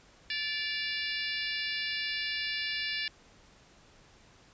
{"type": "harmonic tone with a mistuned harmonic", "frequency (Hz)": 582, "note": "D5", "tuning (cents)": -16, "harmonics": [3, 4, 5, 6, 7, 8, 9], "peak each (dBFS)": [-37, -38, -39, -40, -40, -41, -42], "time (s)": [0.3, 3.08], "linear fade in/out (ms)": 2, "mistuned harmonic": 5, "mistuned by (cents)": -48, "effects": ["pink hiss -59 dBFS RMS until 4.53 s", "resampled to 16000 Hz"]}